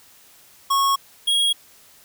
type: tone pair in turn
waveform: square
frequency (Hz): 1100 / 3296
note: C#6 / G#7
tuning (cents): -14 / -14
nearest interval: octave + perfect fifth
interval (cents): 1900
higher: second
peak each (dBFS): -17 / -17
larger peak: neither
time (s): 0.7-0.96 / 1.27-1.53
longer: neither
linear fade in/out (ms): 10
effects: white hiss -51 dBFS RMS until 2.04 s